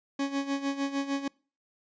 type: tone with tremolo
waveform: 40% pulse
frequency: 277.2 Hz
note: C#4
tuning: in tune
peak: -25 dBFS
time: 0.19-1.28 s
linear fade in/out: 5 ms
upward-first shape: sine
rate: 6.6 Hz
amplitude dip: 75%
effects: noise-tail reverb RT60 0.4 s tail -26 dB re dry + resampled to 16000 Hz